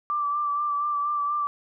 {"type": "tone with vibrato", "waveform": "sine", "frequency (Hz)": 1171, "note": "D6", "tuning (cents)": -5, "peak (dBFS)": -23, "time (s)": [0.1, 1.47], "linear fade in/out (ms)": 0, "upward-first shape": "sine", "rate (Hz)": 4.2, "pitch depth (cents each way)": 27, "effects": []}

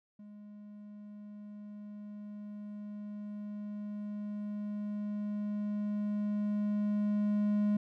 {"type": "tone with level ramp", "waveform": "triangle", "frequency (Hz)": 207.7, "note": "G#3", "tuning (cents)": 0, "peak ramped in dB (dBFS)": [-46, -24], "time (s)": [0.19, 7.77], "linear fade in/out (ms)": 5, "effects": []}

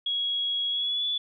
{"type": "tone with pitch glide", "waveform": "sine", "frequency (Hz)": [3322, 3447], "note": ["G#7", "A7"], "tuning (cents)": [0, -36], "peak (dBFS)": -25, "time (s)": [0.06, 1.18], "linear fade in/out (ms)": 5, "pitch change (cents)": 64, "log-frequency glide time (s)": [0.69, 1.06], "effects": []}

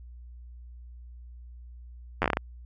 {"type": "slowing click train", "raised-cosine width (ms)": 0.5, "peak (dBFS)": -9, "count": 8, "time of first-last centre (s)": [2.22, 2.371], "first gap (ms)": 10, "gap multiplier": 1.25, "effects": ["added 60 Hz sine -43 dBFS peak until 2.65 s"]}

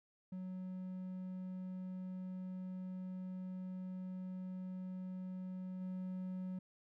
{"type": "tone with level steps", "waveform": "triangle", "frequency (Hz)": 185, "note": "F#3", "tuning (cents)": 0, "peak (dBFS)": [-40, -38], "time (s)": [0.32, 6.59], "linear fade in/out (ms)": 5, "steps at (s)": 5.8, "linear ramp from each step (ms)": 20, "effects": []}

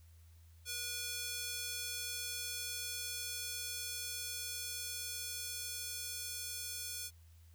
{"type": "tone with high-pass filter sweep", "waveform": "square", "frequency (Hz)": 484.1, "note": "B4", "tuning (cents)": -35, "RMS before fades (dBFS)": -42, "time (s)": [0.65, 7.11], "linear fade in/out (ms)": 50, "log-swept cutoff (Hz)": [3400, 5200], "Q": 0.71, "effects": ["added 82 Hz sine -57 dBFS peak until 7.54 s", "white hiss -71 dBFS RMS until 7.54 s"]}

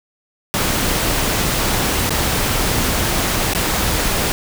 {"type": "noise with dropouts", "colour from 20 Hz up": "pink", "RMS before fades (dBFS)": -18, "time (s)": [0.54, 4.32], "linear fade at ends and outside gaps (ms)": 0, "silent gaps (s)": [[2.094, 2.106], [3.535, 3.549]], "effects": []}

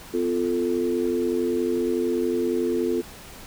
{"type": "chord", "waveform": "sine", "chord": "F major", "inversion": "second", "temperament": "equal with one note detuned", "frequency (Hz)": [255.1, 349.2, 440], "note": ["C4", "F4", "A4"], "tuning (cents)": [-44, 0, 0], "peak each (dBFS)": [-27, -24, -26], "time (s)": [0.13, 3.02], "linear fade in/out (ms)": 20, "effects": ["pink hiss -43 dBFS RMS until 3.46 s"]}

